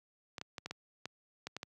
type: clicks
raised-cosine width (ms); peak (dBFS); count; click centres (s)
0.2; -23; 9; 0.382 / 0.414 / 0.582 / 0.66 / 0.71 / 1.056 / 1.47 / 1.566 / 1.631
effects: high-pass 100 Hz 12 dB/octave